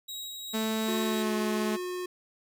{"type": "tone with tremolo", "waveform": "sawtooth", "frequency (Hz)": 3822, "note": "A#7", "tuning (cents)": 43, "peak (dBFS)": -33, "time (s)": [0.08, 1.23], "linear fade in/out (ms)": 10, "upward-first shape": "sine", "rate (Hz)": 2.6, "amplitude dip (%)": 25}
{"type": "tone with pitch glide", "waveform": "sawtooth", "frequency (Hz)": [220, 213.9], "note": ["A3", "A3"], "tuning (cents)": [0, -49], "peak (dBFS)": -24, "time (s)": [0.53, 1.77], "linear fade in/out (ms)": 20, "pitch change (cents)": -49, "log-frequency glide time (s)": [1.02, 1.35]}
{"type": "tone", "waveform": "square", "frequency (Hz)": 361.6, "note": "F#4", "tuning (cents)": -40, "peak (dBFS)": -33, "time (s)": [0.88, 2.06], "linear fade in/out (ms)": 5}
{"effects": []}